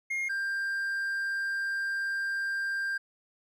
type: tone pair in turn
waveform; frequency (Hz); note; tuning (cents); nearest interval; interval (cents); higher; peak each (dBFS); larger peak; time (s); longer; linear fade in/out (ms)
triangle; 2135 / 1589.3; C7 / G6; +34 / +23; perfect fourth; 511; first; -27; neither; 0.1-0.29 / 0.29-2.98; second; 10
effects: none